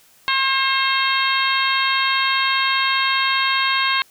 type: harmonic tone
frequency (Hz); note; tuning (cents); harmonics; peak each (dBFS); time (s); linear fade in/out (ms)
535; C5; +38; 2 / 3 / 4 / 5 / 6 / 7 / 8; -21 / -23 / -24 / -25 / -26 / -26 / -27; 0.28-4.02; 0
effects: white hiss -53 dBFS RMS until 4.1 s